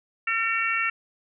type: harmonic tone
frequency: 453.3 Hz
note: A#4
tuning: 48 cents flat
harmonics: 3 / 4 / 5 / 6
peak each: -28 / -28 / -28 / -28 dBFS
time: 0.27-0.9 s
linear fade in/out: 5 ms
effects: none